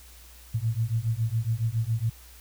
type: beating tone pair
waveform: sine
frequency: 110 / 117.2 Hz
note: A2 / A#2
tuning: 0 / +10 cents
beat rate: 7.2 Hz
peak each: -27 / -27 dBFS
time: 0.54-2.1 s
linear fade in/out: 10 ms
effects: added 60 Hz sine -49 dBFS peak until 2.4 s + white hiss -52 dBFS RMS until 2.4 s